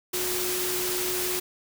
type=tone in noise; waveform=sine; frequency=363.4 Hz; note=F#4; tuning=31 cents flat; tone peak=-31 dBFS; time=0.13-1.4 s; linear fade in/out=10 ms; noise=white; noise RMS=-29 dBFS; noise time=0.13-1.4 s; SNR=-5 dB; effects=none